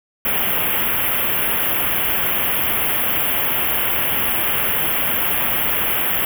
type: band-stop noise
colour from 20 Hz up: white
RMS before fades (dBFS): -19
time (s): 0.25-6.25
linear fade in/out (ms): 2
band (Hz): 3300 to 11000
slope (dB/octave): 96
effects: none